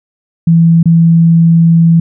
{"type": "tone with dropouts", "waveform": "sine", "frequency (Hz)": 166.2, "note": "E3", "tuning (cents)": 15, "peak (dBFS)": -3, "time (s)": [0.47, 2], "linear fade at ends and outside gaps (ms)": 5, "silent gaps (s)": [0.83, 0.856], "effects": []}